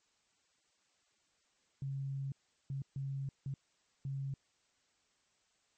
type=tone bursts at uneven times; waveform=sine; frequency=136.8 Hz; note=C#3; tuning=23 cents flat; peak=-36 dBFS; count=5; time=1.82-2.32 / 2.7-2.82 / 2.96-3.29 / 3.46-3.54 / 4.05-4.34 s; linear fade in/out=2 ms; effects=white hiss -75 dBFS RMS until 5.77 s + MP3 32 kbps